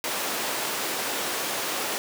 pink high-pass noise, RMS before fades -29 dBFS, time 0.04-1.98 s, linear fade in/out 0 ms, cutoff 390 Hz, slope 12 dB/octave, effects none

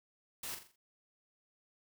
white noise with echo, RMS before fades -42 dBFS, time 0.43-0.55 s, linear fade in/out 5 ms, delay 42 ms, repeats 5, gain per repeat -7 dB, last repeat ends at 0.76 s, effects none

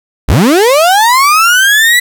35% pulse linear sweep, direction up, 37.35 to 1985 Hz, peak -3 dBFS, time 0.28-2 s, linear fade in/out 10 ms, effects 7-bit

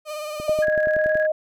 35% pulse tone with vibrato, 607 Hz, D#5, 43 cents flat, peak -27 dBFS, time 0.05-0.66 s, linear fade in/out 50 ms, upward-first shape sine, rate 18 Hz, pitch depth 33 cents each way
click train, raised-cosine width 2 ms, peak -20 dBFS, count 9, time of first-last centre 0.4-1.155 s, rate 10.6 Hz
sine tone with pitch glide, 616 to 621 Hz, D#5 to D#5, -17 to -3 cents, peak -18 dBFS, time 0.48-1.32 s, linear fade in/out 5 ms, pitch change +14 cents, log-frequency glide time 0.77-1.13 s
sine tone with tremolo, 1657 Hz, G#6, 4 cents flat, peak -22 dBFS, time 0.62-1.27 s, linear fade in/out 10 ms, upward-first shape square, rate 19 Hz, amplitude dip 50%
effects none

